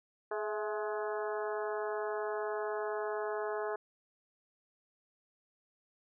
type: harmonic tone with a mistuned harmonic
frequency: 211.1 Hz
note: G#3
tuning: 29 cents sharp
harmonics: 2 / 3 / 4 / 5 / 6 / 7 / 8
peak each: -36 / -40 / -42 / -44 / -46 / -47 / -48 dBFS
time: 0.31-3.76 s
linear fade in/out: 5 ms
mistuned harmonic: 3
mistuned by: +52 cents
effects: none